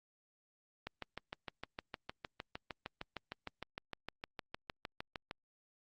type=click train; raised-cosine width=0.3 ms; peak=-25 dBFS; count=30; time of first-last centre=0.87-5.311 s; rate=6.53 Hz; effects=Opus 48 kbps